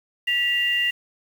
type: tone pair together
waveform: sine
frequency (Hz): 1946.5 / 2794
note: B6 / F7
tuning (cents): -26 / 0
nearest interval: tritone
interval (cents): 626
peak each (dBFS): -23 / -21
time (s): 0.27-0.91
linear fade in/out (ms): 10
effects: 7-bit